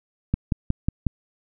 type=click train; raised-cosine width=5 ms; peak=-8 dBFS; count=5; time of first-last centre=0.34-1.067 s; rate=5.5 Hz; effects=none